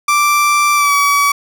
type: tone with pitch glide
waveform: 30% pulse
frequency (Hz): 1174 to 1139.9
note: D6 to C#6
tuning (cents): -1 to +48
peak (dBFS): -7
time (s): 0.08-1.32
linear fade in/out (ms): 5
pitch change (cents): -51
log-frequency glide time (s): 0.75-0.93
effects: none